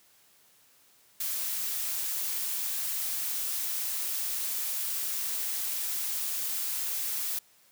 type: noise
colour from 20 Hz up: blue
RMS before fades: -32 dBFS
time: 1.2-7.39 s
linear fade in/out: 5 ms
effects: white hiss -62 dBFS RMS until 7.71 s + high-pass 60 Hz 12 dB/octave